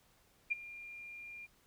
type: tone with ADSR envelope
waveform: sine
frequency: 2400 Hz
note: D7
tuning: 37 cents sharp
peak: -28 dBFS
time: 0.5-1.47 s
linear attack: 19 ms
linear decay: 19 ms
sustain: -18 dB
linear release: 25 ms
effects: pink hiss -69 dBFS RMS until 1.66 s